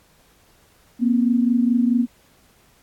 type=tone pair together; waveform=sine; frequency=236.9 / 261.6 Hz; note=A#3 / C4; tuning=+28 / 0 cents; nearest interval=major second; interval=172 cents; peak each=-16 / -21 dBFS; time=0.99-2.07 s; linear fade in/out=50 ms; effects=pink hiss -57 dBFS RMS until 2.82 s + AAC 64 kbps